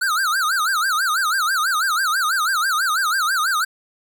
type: tone with vibrato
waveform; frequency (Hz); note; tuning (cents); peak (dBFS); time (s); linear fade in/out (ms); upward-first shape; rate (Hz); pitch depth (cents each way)
square; 1396.9; F6; 0; -18; 0.01-3.65; 10; sine; 6.1; 240
effects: none